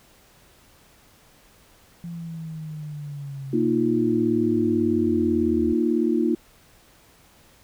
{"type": "linear sweep", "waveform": "sine", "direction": "down", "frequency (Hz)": [171.6, 78], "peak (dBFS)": -31, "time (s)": [2.04, 5.73], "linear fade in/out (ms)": 0}
{"type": "chord", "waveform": "sine", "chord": "Bb suspended fourth", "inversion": "none", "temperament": "equal", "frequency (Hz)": [233.1, 311.1, 349.2], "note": ["Bb3", "Eb4", "F4"], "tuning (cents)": [0, 0, 0], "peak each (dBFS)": -23, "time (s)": [3.53, 6.35], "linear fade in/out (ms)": 5}
{"effects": ["pink hiss -55 dBFS RMS until 7.63 s"]}